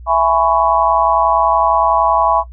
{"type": "chord", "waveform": "sine", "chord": "C# minor seventh", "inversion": "first", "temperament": "just", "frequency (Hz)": [665.2, 831.5, 997.9, 1108.7], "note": ["E5", "G#5", "B5", "C#6"], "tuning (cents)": [16, 2, 18, 0], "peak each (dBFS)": -16, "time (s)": [0.06, 2.44], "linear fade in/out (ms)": 50, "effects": ["noise-tail reverb RT60 0.1 s tail -18 dB re dry", "added 60 Hz sine -31 dBFS peak until 2.52 s"]}